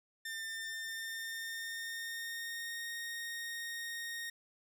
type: tone with pitch glide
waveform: sawtooth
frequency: 1799 to 1857.1 Hz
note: A6 to A#6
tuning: +38 to -7 cents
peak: -36 dBFS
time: 0.25-4.3 s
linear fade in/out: 5 ms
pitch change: +55 cents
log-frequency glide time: 0.75-2.9 s
effects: none